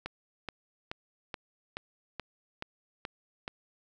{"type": "click train", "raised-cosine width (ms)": 0.3, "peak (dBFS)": -20, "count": 9, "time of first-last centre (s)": [0.06, 3.479], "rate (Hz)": 2.34, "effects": []}